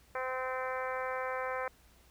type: harmonic tone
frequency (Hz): 258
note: C4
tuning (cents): -24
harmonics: 2 / 3 / 4 / 5 / 6 / 7 / 8 / 9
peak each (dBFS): -37 / -42 / -40 / -42 / -43 / -45 / -47 / -49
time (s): 0.15-1.68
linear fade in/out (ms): 2
effects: added 60 Hz sine -64 dBFS peak until 2.1 s + pink hiss -64 dBFS RMS until 2.1 s